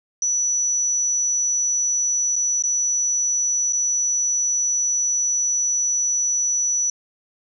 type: tone with dropouts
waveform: sine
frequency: 5920 Hz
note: F#8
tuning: in tune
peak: -18 dBFS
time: 0.22-6.9 s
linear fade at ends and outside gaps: 2 ms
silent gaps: 2.358-2.362 / 2.624-2.637 / 3.725-3.731 s
effects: none